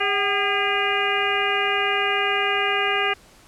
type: harmonic tone with a mistuned harmonic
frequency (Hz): 405.2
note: G#4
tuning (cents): -43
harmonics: 1 / 2 / 3 / 4 / 5 / 6 / 7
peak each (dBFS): -27 / -27 / -27 / -27 / -27 / -27 / -27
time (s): 0-3.14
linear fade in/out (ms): 10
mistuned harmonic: 2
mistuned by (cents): -88
effects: pink hiss -51 dBFS RMS until 3.47 s + low-pass 11000 Hz 12 dB/octave